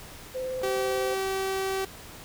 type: tone with vibrato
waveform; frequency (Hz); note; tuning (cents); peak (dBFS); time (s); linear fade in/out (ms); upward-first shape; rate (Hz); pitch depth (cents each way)
sine; 515; C5; -28; -29; 0.34-1.15; 20; triangle; 18; 19
type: clicks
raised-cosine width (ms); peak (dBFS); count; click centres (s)
1; -28; 2; 0.617 / 0.655
type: tone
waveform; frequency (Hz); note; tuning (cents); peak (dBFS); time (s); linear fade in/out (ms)
sawtooth; 384.6; G4; -33; -23; 0.63-1.85; 5
effects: pink hiss -45 dBFS RMS until 2.24 s